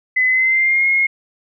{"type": "tone with pitch glide", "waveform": "sine", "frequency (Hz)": [2020, 2153], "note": ["B6", "C7"], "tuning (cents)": [39, 49], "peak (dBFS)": -12, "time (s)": [0.16, 1.07], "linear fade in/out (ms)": 10, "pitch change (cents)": 110, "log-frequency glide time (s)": [0.27, 0.87], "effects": []}